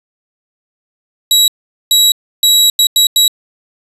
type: tone bursts at uneven times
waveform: sawtooth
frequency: 3879 Hz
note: B7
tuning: 32 cents flat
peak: -3 dBFS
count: 6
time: 1.31-1.48 / 1.91-2.12 / 2.43-2.7 / 2.79-2.87 / 2.96-3.07 / 3.16-3.28 s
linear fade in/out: 2 ms
effects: resampled to 32000 Hz + 7-bit